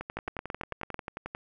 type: two click trains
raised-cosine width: 0.5 ms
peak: -21 / -18 dBFS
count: 16 / 8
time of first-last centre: 0.01-1.349 / 0.17-0.943 s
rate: 11.2 / 9.05 Hz
effects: none